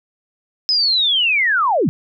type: linear sweep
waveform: sine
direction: down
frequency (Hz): 5130 to 118.1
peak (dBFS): -13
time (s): 0.69-1.89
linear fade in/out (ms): 0
effects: none